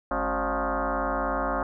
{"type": "tone with frequency modulation", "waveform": "sine", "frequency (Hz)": 274.7, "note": "C#4", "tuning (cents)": -16, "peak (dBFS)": -24, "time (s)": [0.11, 1.63], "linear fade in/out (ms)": 2, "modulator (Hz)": 162, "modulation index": 7, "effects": []}